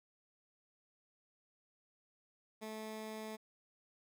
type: tone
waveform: 15% pulse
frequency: 217.8 Hz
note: A3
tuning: 17 cents flat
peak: -37 dBFS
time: 2.61-3.37 s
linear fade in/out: 20 ms
effects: none